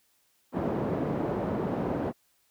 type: band-pass noise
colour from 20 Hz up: pink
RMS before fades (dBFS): -30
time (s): 0.52-2.13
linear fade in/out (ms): 50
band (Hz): 160 to 640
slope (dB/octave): 12
effects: white hiss -69 dBFS RMS until 2.5 s